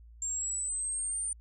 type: linear sweep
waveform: sine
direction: up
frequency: 7370 to 9050 Hz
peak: -31 dBFS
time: 0.22-1.33 s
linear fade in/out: 2 ms
effects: added 57 Hz sine -50 dBFS peak until 1.4 s